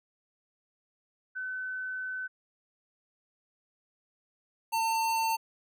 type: tone pair in turn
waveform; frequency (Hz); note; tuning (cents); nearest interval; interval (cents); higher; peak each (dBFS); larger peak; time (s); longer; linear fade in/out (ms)
sine / square; 1515 / 900.8; F#6 / A5; +40 / +40; major sixth; 900; first; -33 / -27; second; 1.35-2.28 / 4.72-5.37; first; 20
effects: none